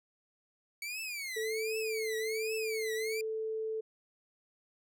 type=tone with vibrato; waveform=sawtooth; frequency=2250 Hz; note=C#7; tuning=25 cents sharp; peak=-34 dBFS; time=0.82-3.21 s; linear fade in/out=2 ms; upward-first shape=triangle; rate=1.3 Hz; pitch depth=290 cents each way
type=tone; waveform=sine; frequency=440 Hz; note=A4; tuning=in tune; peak=-33 dBFS; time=1.36-3.81 s; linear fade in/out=10 ms
effects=none